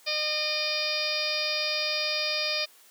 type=harmonic tone with a mistuned harmonic; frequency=609 Hz; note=D#5; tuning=37 cents flat; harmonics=1 / 2 / 3 / 4 / 5 / 6 / 7 / 8 / 9; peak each=-34 / -41 / -40 / -32 / -39 / -35 / -37 / -30 / -38 dBFS; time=0.06-2.66 s; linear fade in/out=20 ms; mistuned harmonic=9; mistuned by=+22 cents; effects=white hiss -56 dBFS RMS until 2.9 s + high-pass 300 Hz 12 dB/octave